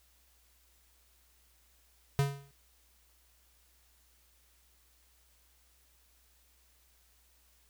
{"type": "tone with exponential decay", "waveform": "square", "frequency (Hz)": 140, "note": "C#3", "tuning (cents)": 18, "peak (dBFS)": -23, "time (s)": [2.19, 2.51], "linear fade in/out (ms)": 0, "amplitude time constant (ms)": 68, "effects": ["added 60 Hz sine -68 dBFS peak until 7.69 s", "white hiss -68 dBFS RMS until 7.69 s"]}